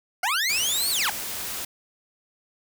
20% pulse linear two-way sweep, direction up then down, 677 to 4557 to 677 Hz, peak -17 dBFS, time 0.23-1.1 s, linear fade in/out 5 ms, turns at 0.9 s
white noise, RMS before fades -32 dBFS, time 0.49-1.65 s, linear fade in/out 5 ms
effects none

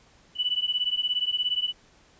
sine beating tone pair, 2960 / 2977 Hz, F#7 / F#7, 0 / +10 cents, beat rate 17 Hz, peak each -27 dBFS, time 0.35-1.73 s, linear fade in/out 50 ms, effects pink hiss -58 dBFS RMS until 2.19 s + resampled to 16000 Hz

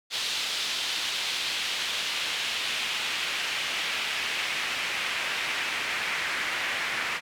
pink noise with band-pass filter sweep, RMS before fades -30 dBFS, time 0.1-7.21 s, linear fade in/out 50 ms, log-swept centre 3700 to 2000 Hz, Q 1.7, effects none

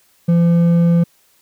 sine tone with hard clipping, 170.3 Hz, F3, 43 cents flat, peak -11 dBFS, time 0.28-1.04 s, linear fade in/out 10 ms, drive 5 dB, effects white hiss -56 dBFS RMS until 1.41 s

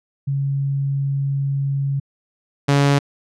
sine / sawtooth tone pair in turn, 138.59 / 141.42 Hz, C#3 / C#3, 0 / +35 cents, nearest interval unison, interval 35 cents, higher second, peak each -18 / -9 dBFS, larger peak second, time 0.27-2 / 2.68-2.99 s, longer first, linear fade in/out 10 ms, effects low-pass 7000 Hz 12 dB/octave

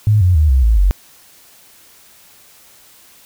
sine tone with pitch steps, 106 / 90.17 / 76.71 / 65.25 / 55.51 / 47.22 Hz, G#2 / F#2 / D#2 / C2 / A1 / F#1, +36 / -44 / -24 / -4 / +16 / +36 cents, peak -8 dBFS, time 0.07-0.91 s, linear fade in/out 0 ms, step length 140 ms, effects white hiss -46 dBFS RMS until 3.25 s

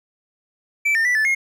triangle tone with pitch steps, 2322 / 1811 / 1968 / 1749 / 2148 Hz, D7 / A6 / B6 / A6 / C7, -20 / +49 / -7 / -11 / +45 cents, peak -14 dBFS, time 0.85-1.35 s, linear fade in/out 10 ms, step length 100 ms, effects none

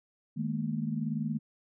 sine chord, D# suspended fourth, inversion none, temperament equal with one note detuned, 155.56 / 212.1 / 233.1 Hz, D#3 / G#3 / A#3, 0 / +37 / 0 cents, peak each -34 dBFS, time 0.36-1.39 s, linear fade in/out 20 ms, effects none

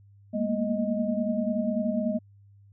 sine tone cluster, 204.1 / 227.7 / 238 / 623 Hz, G#3 / A#3 / A#3 / D#5, -30 / -40 / +36 / +2 cents, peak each -30 dBFS, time 0.33-2.19 s, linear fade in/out 20 ms, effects added 100 Hz sine -52 dBFS peak until 2.72 s

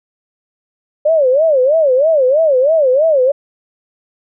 sine tone with vibrato, 574 Hz, D5, 40 cents flat, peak -8 dBFS, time 1.05-3.32 s, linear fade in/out 10 ms, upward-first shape sine, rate 3.1 Hz, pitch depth 230 cents each way, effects none

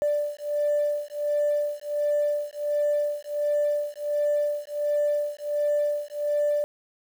sine beating tone pair, 587.3 / 588.7 Hz, D5 / D5, 0 / +4 cents, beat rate 1.4 Hz, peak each -25 / -25 dBFS, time 0.02-6.64 s, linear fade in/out 0 ms, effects tanh soft clip ceiling -17 dBFS + 8-bit

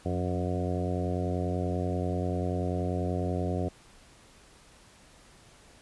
harmonic tone with a mistuned harmonic, 90.3 Hz, F#2, 42 cents flat, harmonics 1 / 2 / 3 / 4 / 5 / 6 / 7 / 8, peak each -31 / -34 / -36 / -37 / -38 / -39 / -39 / -40 dBFS, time 0.05-3.69 s, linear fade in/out 10 ms, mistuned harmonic 2, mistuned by -44 cents, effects pink hiss -56 dBFS RMS until 5.81 s + resampled to 24000 Hz

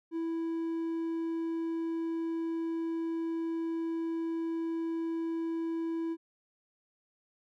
triangle tone, 329.6 Hz, E4, in tune, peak -29 dBFS, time 0.11-6.17 s, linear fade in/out 50 ms, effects none

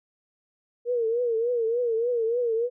sine tone with vibrato, 468.6 Hz, A#4, 9 cents sharp, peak -22 dBFS, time 0.85-2.7 s, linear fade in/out 50 ms, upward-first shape triangle, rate 3.4 Hz, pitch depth 110 cents each way, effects none

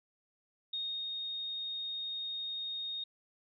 sine tone with ADSR envelope, 3711 Hz, A#7, 9 cents flat, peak -34 dBFS, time 0.73-3.04 s, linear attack 6 ms, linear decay 340 ms, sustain -2 dB, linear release 6 ms, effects none

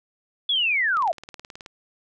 sine linear sweep, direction down, 3458 to 610 Hz, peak -19 dBFS, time 0.49-1.12 s, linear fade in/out 5 ms
click train, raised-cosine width 0.2 ms, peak -22 dBFS, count 14, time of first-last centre 0.97-1.661 s, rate 18.8 Hz
effects none

